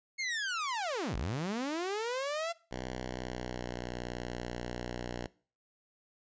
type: linear two-way sweep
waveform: sawtooth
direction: down then up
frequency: 2193 to 41.2 to 689 Hz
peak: -29 dBFS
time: 0.18-2.53 s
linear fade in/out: 20 ms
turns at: 1.16 s
type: tone with pitch glide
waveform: 5% pulse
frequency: 63 to 60.57 Hz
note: B1 to B1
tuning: +35 to -33 cents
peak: -26 dBFS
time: 2.71-5.27 s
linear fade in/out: 5 ms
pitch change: -68 cents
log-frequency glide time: 2.92-3.91 s
effects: noise-tail reverb RT60 0.4 s tail -21 dB re dry + resampled to 16000 Hz